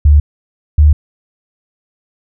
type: tone pair in turn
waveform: sine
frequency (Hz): 73.42 / 74.92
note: D2 / D2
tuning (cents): 0 / +35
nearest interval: unison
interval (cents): 35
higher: second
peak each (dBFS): -3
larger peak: neither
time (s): 0.05-0.2 / 0.78-0.93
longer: neither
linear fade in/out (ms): 5
effects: none